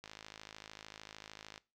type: click train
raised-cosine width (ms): 0.2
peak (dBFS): -30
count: 83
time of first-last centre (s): 0.04-1.578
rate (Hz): 53.3
effects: noise-tail reverb RT60 0.3 s tail -21 dB re dry